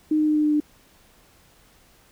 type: tone with pitch steps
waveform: sine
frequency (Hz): 307.7 / 305.9 / 304.2 / 302.4 / 300.7 / 298.9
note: D#4 / D#4 / D#4 / D#4 / D4 / D4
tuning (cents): -19 / -29 / -39 / -49 / +41 / +31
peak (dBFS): -17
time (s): 0.11-0.602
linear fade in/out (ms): 5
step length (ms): 82
effects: pink hiss -56 dBFS RMS until 2.11 s